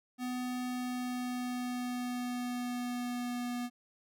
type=tone with pitch glide; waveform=square; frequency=249.8 to 243.7 Hz; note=B3 to B3; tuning=+20 to -23 cents; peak=-35 dBFS; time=0.18-3.7 s; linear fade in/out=50 ms; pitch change=-43 cents; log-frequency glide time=0.62-3.58 s; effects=none